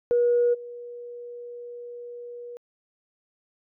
sine tone with level steps, 481.2 Hz, B4, 45 cents flat, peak -17 / -36 dBFS, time 0.11-2.57 s, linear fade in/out 0 ms, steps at 0.53 s, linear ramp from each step 20 ms, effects tanh soft clip ceiling -13 dBFS

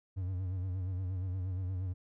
triangle tone with vibrato, 92.5 Hz, F#2, in tune, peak -31 dBFS, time 0.16-1.94 s, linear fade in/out 20 ms, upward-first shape sine, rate 8.5 Hz, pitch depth 66 cents each way, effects none

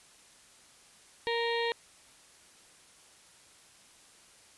harmonic tone, 466.2 Hz, A#4, in tune, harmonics 1 / 2 / 4 / 5 / 6 / 7 / 8 / 9, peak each -31 / -35 / -36 / -41 / -43 / -42 / -41 / -43 dBFS, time 1.27-1.72 s, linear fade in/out 0 ms, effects white hiss -58 dBFS RMS until 4.57 s + resampled to 24000 Hz

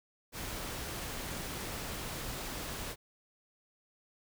pink noise, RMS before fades -40 dBFS, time 0.32-2.96 s, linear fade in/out 50 ms, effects none

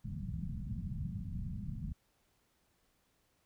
white low-pass noise, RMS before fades -40 dBFS, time 0.04-1.93 s, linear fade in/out 10 ms, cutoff 200 Hz, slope 48 dB/octave, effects pink hiss -75 dBFS RMS until 3.45 s

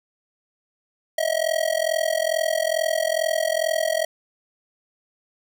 square tone with amplitude modulation, 641 Hz, E5, 49 cents flat, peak -17 dBFS, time 1.18-4.05 s, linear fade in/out 5 ms, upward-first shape sine, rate 42.3 Hz, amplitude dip 95%, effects none

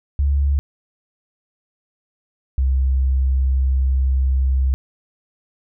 sine tone pair in turn, 70.4 / 65.85 Hz, C#2 / C2, +27 / +12 cents, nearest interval minor second, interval 115 cents, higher first, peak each -14 dBFS, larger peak neither, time 0.19-0.59 / 2.58-4.74 s, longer second, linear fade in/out 0 ms, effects none

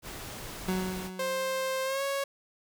pink noise, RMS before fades -41 dBFS, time 0.02-1.11 s, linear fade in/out 50 ms
30% pulse tone with exponential decay, 185.8 Hz, F#3, 7 cents sharp, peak -24 dBFS, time 0.68-2.06 s, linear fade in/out 5 ms, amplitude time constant 300 ms
sawtooth tone with pitch glide, 526 to 553.1 Hz, C5 to C#5, +9 to -4 cents, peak -25 dBFS, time 1.19-2.24 s, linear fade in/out 5 ms, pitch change +87 cents, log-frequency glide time 1.84-2.03 s
effects none

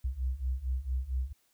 sine beating tone pair, 61.74 / 66.14 Hz, B1 / C2, 0 / +19 cents, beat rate 4.4 Hz, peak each -34 / -32 dBFS, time 0.04-1.33 s, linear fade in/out 10 ms, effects white hiss -71 dBFS RMS until 1.53 s

